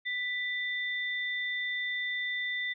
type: tone pair together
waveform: sine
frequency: 1982 / 3574 Hz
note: B6 / A7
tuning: +6 / +26 cents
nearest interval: minor seventh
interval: 1020 cents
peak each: -31 / -38 dBFS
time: 0.05-2.74 s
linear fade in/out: 20 ms
effects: none